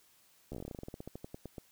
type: slowing click train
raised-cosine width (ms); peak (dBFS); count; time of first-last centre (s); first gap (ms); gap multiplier
2; -29; 22; 0.52-1.582; 13; 1.12
effects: white hiss -66 dBFS RMS until 1.71 s